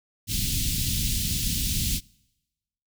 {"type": "band-stop noise", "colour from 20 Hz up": "pink", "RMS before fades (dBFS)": -26, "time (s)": [0.27, 2.01], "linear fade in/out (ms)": 50, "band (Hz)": [220, 3100], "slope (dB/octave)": 24, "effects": ["noise-tail reverb RT60 1.0 s tail -26 dB re dry"]}